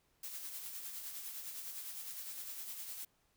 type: noise with tremolo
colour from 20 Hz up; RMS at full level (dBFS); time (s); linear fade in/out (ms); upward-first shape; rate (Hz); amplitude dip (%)
blue; -44; 0.23-3.05; 5; sine; 9.8; 40
effects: pink hiss -75 dBFS RMS until 3.36 s